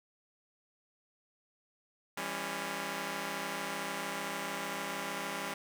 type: chord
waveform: 5% pulse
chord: C# diminished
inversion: first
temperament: just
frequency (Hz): 166.31 / 199.57 / 277.2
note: E3 / G3 / C#4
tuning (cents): +16 / +31 / 0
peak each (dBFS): -32 / -28 / -29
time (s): 2.17-5.54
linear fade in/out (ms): 5
effects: none